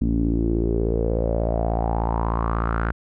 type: tone with low-pass filter sweep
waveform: sawtooth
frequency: 56.5 Hz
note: A1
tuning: 47 cents sharp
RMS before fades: -22 dBFS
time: 0.01-2.92 s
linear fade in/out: 5 ms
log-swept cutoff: 250 to 1500 Hz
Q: 5.6
effects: none